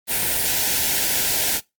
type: band-stop noise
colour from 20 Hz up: white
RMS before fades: -21 dBFS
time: 0.07-1.61 s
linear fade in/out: 50 ms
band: 980 to 1400 Hz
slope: 96 dB/octave
effects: noise-tail reverb RT60 0.2 s tail -22 dB re dry + Opus 32 kbps